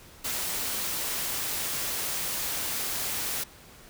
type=noise; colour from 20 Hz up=white; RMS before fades=-31 dBFS; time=0.24-3.44 s; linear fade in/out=10 ms; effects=pink hiss -51 dBFS RMS until 3.89 s